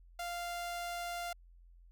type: tone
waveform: sawtooth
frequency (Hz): 696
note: F5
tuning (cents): -6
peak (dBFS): -34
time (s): 0.19-1.33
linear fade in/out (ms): 5
effects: added 43 Hz sine -56 dBFS peak until 1.91 s